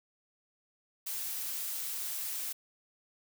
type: noise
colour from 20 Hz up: blue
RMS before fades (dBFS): -37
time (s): 1.06-2.53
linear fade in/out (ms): 10
effects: none